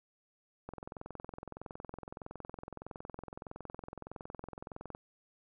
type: click train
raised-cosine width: 1 ms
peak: -29 dBFS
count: 93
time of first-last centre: 0.69-4.949 s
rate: 21.6 Hz
effects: none